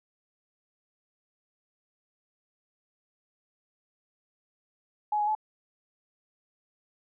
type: tone with pitch steps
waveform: sine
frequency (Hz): 842 / 834 / 859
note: G#5 / G#5 / A5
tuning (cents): +24 / +7 / -42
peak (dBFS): -24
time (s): 5.12-5.351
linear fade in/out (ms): 5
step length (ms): 77
effects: none